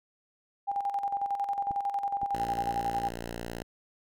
sine tone with tremolo, 802 Hz, G5, 39 cents sharp, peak -26 dBFS, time 0.67-3.1 s, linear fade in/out 20 ms, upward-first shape square, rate 11 Hz, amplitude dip 60%
clicks, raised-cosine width 3 ms, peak -29 dBFS, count 2, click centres 1.709 / 2.232 s
5% pulse tone, 58.2 Hz, A#1, 2 cents flat, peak -25 dBFS, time 2.33-3.63 s, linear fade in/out 10 ms
effects none

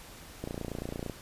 click train, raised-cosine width 2 ms, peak -22 dBFS, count 20, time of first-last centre 0.44-1.097 s, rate 28.9 Hz, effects pink hiss -49 dBFS RMS until 1.21 s + resampled to 32000 Hz

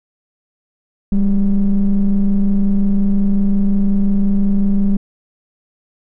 triangle ring-modulated tone, 93.2 Hz, F#2, 13 cents sharp, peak -4 dBFS, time 1.12-4.97 s, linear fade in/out 5 ms, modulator 106 Hz, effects tanh soft clip ceiling -4 dBFS

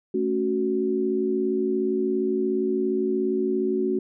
sine chord, F# minor, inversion first, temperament equal, 220 / 277.2 / 370 Hz, A3 / C#4 / F#4, 0 / 0 / 0 cents, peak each -28 / -28 / -23 dBFS, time 0.14-3.99 s, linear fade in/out 5 ms, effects none

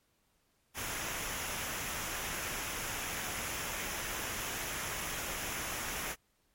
pink noise with comb filter, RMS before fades -38 dBFS, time 0.74-6.16 s, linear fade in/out 50 ms, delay 0.23 ms, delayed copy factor -0.55, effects pink hiss -74 dBFS RMS until 6.54 s + MP3 64 kbps

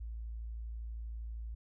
sine tone, 56.3 Hz, A1, 40 cents sharp, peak -39 dBFS, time 0-1.55 s, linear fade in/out 10 ms, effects none

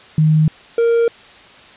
sine / triangle tone pair in turn, 155.56 / 465.2 Hz, D#3 / A#4, 0 / -4 cents, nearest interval octave + perfect fifth, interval 1896 cents, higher second, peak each -9 dBFS, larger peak neither, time 0.18-0.48 / 0.78-1.08 s, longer neither, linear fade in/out 2 ms, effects white hiss -42 dBFS RMS until 1.76 s + resampled to 8000 Hz

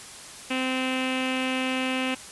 sawtooth tone with low-pass filter, 258.9 Hz, C4, 18 cents flat, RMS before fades -27 dBFS, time 0.5-2.15 s, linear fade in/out 10 ms, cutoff 2700 Hz, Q 5.4, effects white hiss -42 dBFS RMS until 2.31 s + resampled to 24000 Hz

